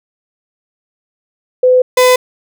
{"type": "tone pair in turn", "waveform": ["sine", "35% pulse"], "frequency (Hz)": [506, 503.9], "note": ["B4", "B4"], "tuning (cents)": [42, 35], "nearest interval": "unison", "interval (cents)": 7, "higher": "first", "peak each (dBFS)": [-5, -4], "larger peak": "second", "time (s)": [[1.63, 1.82], [1.97, 2.16]], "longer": "neither", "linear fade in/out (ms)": 5, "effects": []}